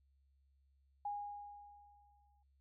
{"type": "tone with exponential decay", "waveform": "sine", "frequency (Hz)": 820, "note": "G#5", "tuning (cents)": -22, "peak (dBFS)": -37, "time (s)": [1.05, 2.43], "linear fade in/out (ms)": 5, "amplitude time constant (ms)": 300, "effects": ["noise-tail reverb RT60 0.1 s tail -23 dB re dry", "added 68 Hz sine -70 dBFS peak until 2.6 s"]}